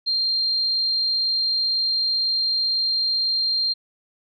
sine tone, 4186 Hz, C8, in tune, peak -19 dBFS, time 0.06-3.74 s, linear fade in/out 20 ms, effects none

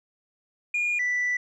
sine tone pair in turn, 2428 / 1973.5 Hz, D#7 / B6, -43 / -2 cents, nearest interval major third, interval 359 cents, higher first, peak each -21 dBFS, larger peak neither, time 0.74-0.99 / 0.99-1.37 s, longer second, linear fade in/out 5 ms, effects tanh soft clip ceiling -21 dBFS

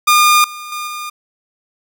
sawtooth tone with level steps, 1212 Hz, D#6, 46 cents flat, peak -4 / -24 / -18 / -20 dBFS, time 0.07-1.1 s, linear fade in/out 10 ms, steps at 0.44 / 0.72 / 0.87 s, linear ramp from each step 2 ms, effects none

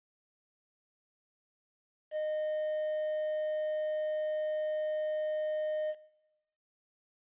triangle tone with quantisation, 615 Hz, D#5, 20 cents flat, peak -29 dBFS, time 2.11-5.95 s, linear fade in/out 50 ms, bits 9, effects noise-tail reverb RT60 1.0 s tail -19 dB re dry + resampled to 8000 Hz

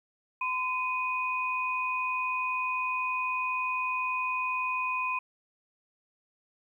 sine tone pair together, 1019.1 / 2489 Hz, C6 / D#7, -46 / 0 cents, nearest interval octave + minor third, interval 1546 cents, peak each -30 / -31 dBFS, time 0.41-5.19 s, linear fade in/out 5 ms, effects 11-bit

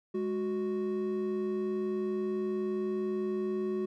triangle tone pair together, 207.5 / 369.7 Hz, G#3 / F#4, -1 / -1 cents, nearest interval minor seventh, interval 1000 cents, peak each -33 / -29 dBFS, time 0.14-3.86 s, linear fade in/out 10 ms, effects none

